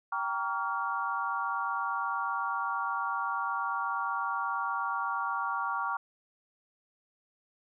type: chord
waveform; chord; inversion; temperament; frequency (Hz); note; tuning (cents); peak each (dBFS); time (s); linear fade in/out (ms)
sine; G half-diminished seventh; none; equal with one note detuned; 784 / 932.3 / 1137.3 / 1396.9; G5 / Bb5 / Db6 / F6; 0 / 0 / +44 / 0; -38 / -35 / -33 / -35; 0.12-5.97; 5
effects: none